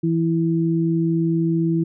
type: tone pair together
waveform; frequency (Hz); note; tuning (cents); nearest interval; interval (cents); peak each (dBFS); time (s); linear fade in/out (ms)
sine; 165.23 / 329.6; E3 / E4; +4 / 0; octave; 1196; -19 / -20; 0.03-1.84; 10
effects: none